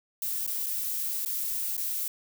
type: noise with dropouts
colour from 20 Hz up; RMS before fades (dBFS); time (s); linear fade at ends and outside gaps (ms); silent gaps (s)
violet; -31; 0.22-2.08; 2; 0.466-0.475 / 0.661-0.665 / 1.25-1.259 / 1.768-1.777
effects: none